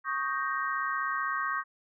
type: chord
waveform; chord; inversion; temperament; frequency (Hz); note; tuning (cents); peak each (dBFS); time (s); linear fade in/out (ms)
sine; Eb dominant seventh; third; equal; 1108.7 / 1244.5 / 1568 / 1864.7; Db6 / Eb6 / G6 / Bb6; 0 / 0 / 0 / 0; -32 / -35 / -34 / -36; 0.04-1.64; 50
effects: none